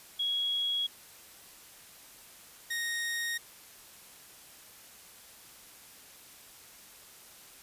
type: tone pair in turn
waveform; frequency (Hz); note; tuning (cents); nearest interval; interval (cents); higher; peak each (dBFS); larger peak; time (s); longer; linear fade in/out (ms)
sine / sawtooth; 3322 / 1864.4; G#7 / A#6; 0 / 0; minor seventh; 1000; first; -28; neither; 0.19-0.87 / 2.7-3.38; neither; 10
effects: white hiss -53 dBFS RMS until 7.62 s + resampled to 32000 Hz